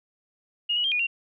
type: tone with pitch steps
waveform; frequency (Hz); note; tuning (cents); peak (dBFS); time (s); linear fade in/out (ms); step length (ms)
sine; 2861 / 2923 / 3185 / 2451 / 2760; F7 / F#7 / G7 / D#7 / F7; +41 / -22 / +27 / -27 / -21; -22; 0.69-1.07; 10; 76
effects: none